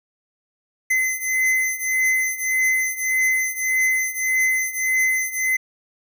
square beating tone pair, 2045 / 2046.7 Hz, C7 / C7, -40 / -39 cents, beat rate 1.7 Hz, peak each -24 / -21 dBFS, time 0.9-5.57 s, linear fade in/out 10 ms, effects none

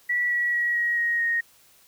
sine tone with pitch steps, 1947 / 1930.2 / 1913.6 / 1897 / 1880.7 / 1864.5 Hz, B6 / B6 / A#6 / A#6 / A#6 / A#6, -25 / -40 / +45 / +30 / +15 / 0 cents, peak -21 dBFS, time 0.09-1.41 s, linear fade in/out 10 ms, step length 220 ms, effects white hiss -57 dBFS RMS until 1.87 s

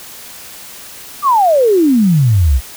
sine exponential sweep, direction down, 1218 to 58.27 Hz, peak -7 dBFS, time 1.22-2.61 s, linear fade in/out 50 ms, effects white hiss -33 dBFS RMS until 2.76 s

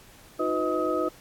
sine tone cluster, 313 / 360.8 / 501 / 630 / 1265 Hz, D#4 / F#4 / B4 / D#5 / D#6, +10 / -44 / +25 / +21 / +28 cents, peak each -30 dBFS, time 0.39-1.09 s, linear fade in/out 10 ms, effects pink hiss -52 dBFS RMS until 1.2 s + AAC 64 kbps

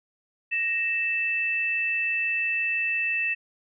sine tone pair together, 1868.9 / 2643 Hz, A#6 / E7, +4 / +4 cents, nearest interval tritone, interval 600 cents, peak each -30 / -24 dBFS, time 0.51-3.35 s, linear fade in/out 20 ms, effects none

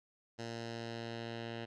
10% pulse tone with low-pass filter sweep, 115.7 Hz, A#2, 13 cents flat, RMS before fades -43 dBFS, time 0.38-1.66 s, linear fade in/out 20 ms, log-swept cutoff 5600 to 3300 Hz, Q 1.8, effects none

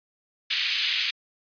pink band-pass noise, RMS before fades -26 dBFS, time 0.5-1.11 s, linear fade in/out 10 ms, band 2400 to 4300 Hz, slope 24 dB/octave, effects resampled to 11025 Hz

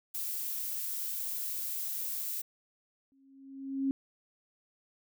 violet noise, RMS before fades -36 dBFS, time 0.14-2.42 s, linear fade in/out 10 ms
sine tone with exponential growth, 270.9 Hz, C#4, 40 cents flat, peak -25 dBFS, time 3.12-3.91 s, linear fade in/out 0 ms, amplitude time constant 170 ms
effects none

